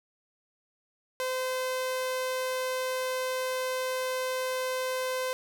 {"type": "tone", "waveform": "sawtooth", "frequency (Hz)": 514, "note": "C5", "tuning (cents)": -31, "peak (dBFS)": -25, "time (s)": [1.2, 5.33], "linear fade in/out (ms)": 0, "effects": []}